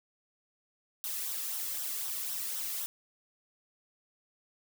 blue noise with flanger, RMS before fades -36 dBFS, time 1.04-2.86 s, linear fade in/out 0 ms, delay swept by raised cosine 0.42 to 1.36 ms, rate 3.9 Hz, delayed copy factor -0.55, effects none

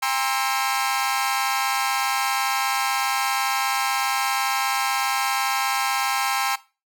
sawtooth tone cluster, 803 / 934 / 1051 / 1319 / 2261 Hz, G5 / A#5 / C6 / E6 / C#7, +41 / +3 / +7 / +1 / +34 cents, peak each -22 / -27 / -23 / -25 / -29 dBFS, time 0.02-6.56 s, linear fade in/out 10 ms, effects noise-tail reverb RT60 0.3 s tail -18 dB re dry

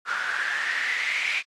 white noise with band-pass filter sweep, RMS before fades -27 dBFS, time 0.05-1.43 s, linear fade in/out 50 ms, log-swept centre 1400 to 2400 Hz, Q 8.2, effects low-pass 7000 Hz 12 dB/octave + AAC 48 kbps

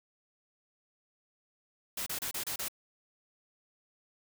white noise bursts, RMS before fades -36 dBFS, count 6, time 1.97-2.684 s, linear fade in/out 5 ms, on 94 ms, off 30 ms, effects none

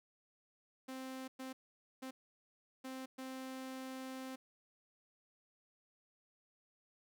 sawtooth tone bursts at uneven times, 261.6 Hz, C4, in tune, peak -40 dBFS, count 5, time 0.88-1.28 / 1.39-1.53 / 2.02-2.11 / 2.84-3.06 / 3.18-4.36 s, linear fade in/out 10 ms, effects none

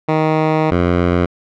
10% pulse tone pair in turn, 156.6 / 87.89 Hz, D#3 / F2, +11 / +12 cents, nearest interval minor seventh, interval 999 cents, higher first, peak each -4 dBFS, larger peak neither, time 0.08-0.71 / 0.71-1.26 s, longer first, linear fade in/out 10 ms, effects low-pass 2000 Hz 12 dB/octave

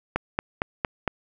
click train, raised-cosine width 0.5 ms, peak -8 dBFS, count 5, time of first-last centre 0.16-1.077 s, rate 4.36 Hz, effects none

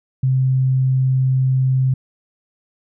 sine tone, 130.81 Hz, C3, in tune, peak -13 dBFS, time 0.23-1.94 s, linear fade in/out 5 ms, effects none

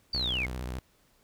sine linear sweep, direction down, 4699 to 2093 Hz, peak -28 dBFS, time 0.13-0.46 s, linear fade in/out 5 ms
sawtooth tone with vibrato, 62.6 Hz, B1, 24 cents sharp, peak -30 dBFS, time 0.14-0.79 s, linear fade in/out 0 ms, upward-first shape sine, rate 15 Hz, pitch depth 130 cents each way
effects pink hiss -66 dBFS RMS until 1.23 s

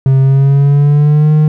triangle tone with pitch glide, 133.9 to 152.92 Hz, C3 to D#3, +40 to -30 cents, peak -3 dBFS, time 0.06-1.48 s, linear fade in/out 2 ms, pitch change +230 cents, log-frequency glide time 0.21-1.32 s, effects none

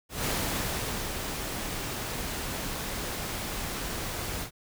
pink noise with ADSR envelope, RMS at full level -29 dBFS, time 0.09-4.51 s, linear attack 160 ms, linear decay 850 ms, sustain -5 dB, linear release 94 ms, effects none

